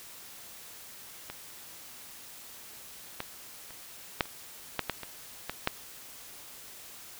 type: clicks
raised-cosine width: 0.3 ms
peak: -22 / -17 / -30 / -8 / -30 / -11 / -12 / -22 / -16 / -9 dBFS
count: 10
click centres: 1.3 / 3.204 / 3.707 / 4.208 / 4.256 / 4.793 / 4.897 / 5.033 / 5.496 / 5.674 s
effects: white hiss -48 dBFS RMS until 7.19 s